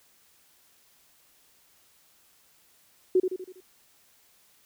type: tone with echo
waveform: sine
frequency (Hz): 370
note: F#4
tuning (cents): 0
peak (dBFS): -17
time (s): 3.15-3.2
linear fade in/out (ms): 5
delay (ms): 81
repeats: 5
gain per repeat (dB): -6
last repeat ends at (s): 3.605
effects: white hiss -62 dBFS RMS until 4.65 s